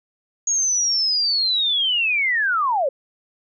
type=linear sweep; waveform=sine; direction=down; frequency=6660 to 507 Hz; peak=-17 dBFS; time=0.47-2.89 s; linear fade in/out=5 ms; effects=none